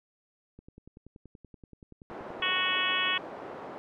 click train, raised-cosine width 3 ms, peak -36 dBFS, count 20, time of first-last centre 0.59-2.4 s, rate 10.5 Hz
pink band-pass noise, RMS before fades -42 dBFS, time 2.1-3.78 s, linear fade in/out 0 ms, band 340 to 1000 Hz, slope 12 dB/octave
harmonic tone, 370 Hz, F#4, in tune, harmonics 3 / 4 / 5 / 6 / 7 / 8 / 9, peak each -33 / -36 / -33 / -36 / -32 / -33 / -33 dBFS, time 2.42-3.18 s, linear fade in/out 5 ms
effects none

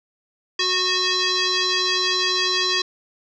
sine tone with frequency modulation, 370 Hz, F#4, in tune, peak -18 dBFS, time 0.59-2.82 s, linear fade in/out 5 ms, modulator 734 Hz, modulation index 6.9, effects none

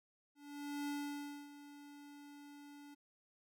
square tone with ADSR envelope, 288.4 Hz, D4, 31 cents flat, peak -39 dBFS, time 0.35-2.95 s, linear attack 530 ms, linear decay 600 ms, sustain -15 dB, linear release 15 ms, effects none

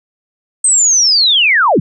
sine linear sweep, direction down, 8390 to 110 Hz, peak -7 dBFS, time 0.64-1.8 s, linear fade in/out 5 ms, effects none

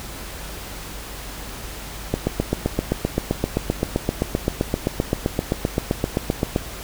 click train, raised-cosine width 2 ms, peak -5 dBFS, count 35, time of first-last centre 2.14-6.561 s, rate 7.69 Hz, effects added 50 Hz sine -37 dBFS peak until 6.83 s + pink hiss -35 dBFS RMS until 6.83 s

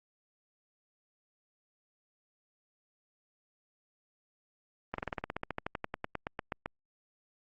slowing click train, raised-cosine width 0.5 ms, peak -19 dBFS, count 22, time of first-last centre 4.94-6.66 s, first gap 43 ms, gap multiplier 1.06, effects Opus 24 kbps

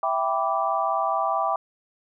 sine chord, E minor seventh, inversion none, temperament equal with one note detuned, 659.3 / 784 / 987.8 / 1166.5 Hz, E5 / G5 / B5 / D6, 0 / 0 / 0 / -12 cents, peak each -27 / -26 / -29 / -26 dBFS, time 0.03-1.56 s, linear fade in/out 2 ms, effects none

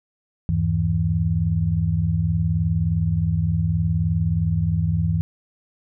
sine tone cluster, 79.8 / 99.1 / 162.5 Hz, D#2 / G2 / E3, +44 / +19 / -24 cents, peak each -25 / -22 / -21 dBFS, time 0.49-5.21 s, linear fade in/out 0 ms, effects none

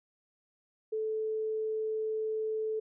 sine tone, 436.6 Hz, A4, 13 cents flat, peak -30 dBFS, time 0.92-2.8 s, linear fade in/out 10 ms, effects none

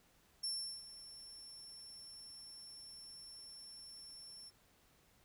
35% pulse tone with ADSR envelope, 5410 Hz, E8, 44 cents sharp, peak -34 dBFS, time 0.43-4.51 s, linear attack 11 ms, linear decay 380 ms, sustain -15 dB, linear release 31 ms, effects pink hiss -70 dBFS RMS until 5.24 s

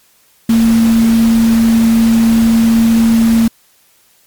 sine tone in noise, 227.5 Hz, A#3, 42 cents flat, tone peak -6 dBFS, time 0.49-3.48 s, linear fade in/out 5 ms, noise pink, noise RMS -23 dBFS, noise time 0.49-3.48 s, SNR +14 dB, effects white hiss -51 dBFS RMS until 4.26 s + MP3 96 kbps

